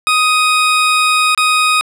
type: tone with dropouts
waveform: 20% pulse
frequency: 1250 Hz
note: D#6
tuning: 8 cents sharp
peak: -5 dBFS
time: 0.07-1.81 s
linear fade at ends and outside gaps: 0 ms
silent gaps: 1.348-1.376 s
effects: low-pass 12000 Hz 12 dB/octave